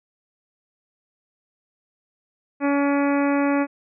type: harmonic tone with a mistuned harmonic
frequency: 283 Hz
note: C#4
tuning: 36 cents sharp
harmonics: 1 / 2 / 3 / 4 / 5 / 6 / 7 / 8 / 9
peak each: -19 / -25 / -29 / -31 / -33 / -35 / -36 / -37 / -38 dBFS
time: 2.6-3.67 s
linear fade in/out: 50 ms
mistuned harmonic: 9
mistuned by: -24 cents
effects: none